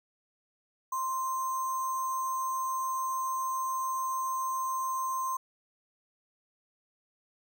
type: tone with sample-and-hold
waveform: sine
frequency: 1046.5 Hz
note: C6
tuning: in tune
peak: -29 dBFS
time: 0.92-5.37 s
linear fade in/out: 5 ms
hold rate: 7350 Hz
effects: none